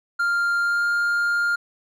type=tone with pitch glide; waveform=triangle; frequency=1396.9 to 1405.8 Hz; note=F6 to F6; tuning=0 to +11 cents; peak=-17 dBFS; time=0.19-1.56 s; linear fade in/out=10 ms; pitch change=+11 cents; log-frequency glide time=0.61-0.85 s; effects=none